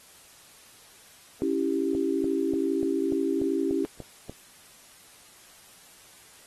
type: chord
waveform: sine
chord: C# diminished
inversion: none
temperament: equal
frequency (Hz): 277.2 / 329.6 / 392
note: C#4 / E4 / G4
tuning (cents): 0 / 0 / 0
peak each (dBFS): -28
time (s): 1.42-3.85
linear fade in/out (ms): 0
type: click train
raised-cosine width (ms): 2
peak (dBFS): -24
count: 9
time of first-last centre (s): 1.95-4.296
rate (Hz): 3.41
effects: white hiss -53 dBFS RMS until 6.46 s + AAC 32 kbps